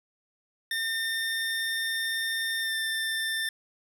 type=tone with pitch glide; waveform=25% pulse; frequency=1811 to 1788.1 Hz; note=A6 to A6; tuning=+49 to +27 cents; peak=-24 dBFS; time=0.71-3.49 s; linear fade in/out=2 ms; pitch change=-22 cents; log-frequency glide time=2.61-2.74 s; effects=none